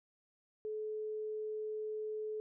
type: tone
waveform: sine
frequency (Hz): 430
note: A4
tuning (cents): -40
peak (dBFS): -37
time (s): 0.65-2.4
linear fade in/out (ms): 0
effects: none